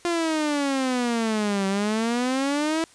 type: exponential two-way sweep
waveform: sawtooth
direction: down then up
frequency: 349.2 to 192.1 to 330 Hz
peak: -18 dBFS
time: 0.05-2.84 s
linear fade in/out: 0 ms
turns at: 1.67 s
effects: white hiss -53 dBFS RMS until 2.94 s + resampled to 22050 Hz